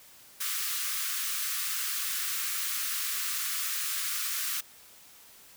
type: high-pass noise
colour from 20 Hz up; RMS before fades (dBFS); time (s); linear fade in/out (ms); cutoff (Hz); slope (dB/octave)
white; -32; 0.4-4.61; 10; 1100; 96
effects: white hiss -54 dBFS RMS until 5.56 s